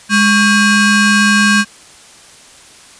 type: ring-modulated tone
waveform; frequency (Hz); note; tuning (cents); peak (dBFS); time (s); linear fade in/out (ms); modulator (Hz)
35% pulse; 903; A5; +45; -3; 0.09-1.65; 50; 696
effects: white hiss -40 dBFS RMS until 2.99 s + resampled to 22050 Hz